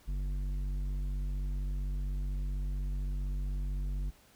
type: tone with tanh clipping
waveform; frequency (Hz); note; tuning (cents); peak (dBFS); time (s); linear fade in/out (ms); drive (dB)
sine; 47.87; G1; -40; -33; 0.07-4.11; 20; 10
effects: pink hiss -62 dBFS RMS until 4.35 s